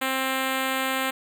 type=tone with notch filter; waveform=5% pulse; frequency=264 Hz; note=C4; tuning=16 cents sharp; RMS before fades=-26 dBFS; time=0.01-1.11 s; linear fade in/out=10 ms; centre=5700 Hz; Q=1.4; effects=none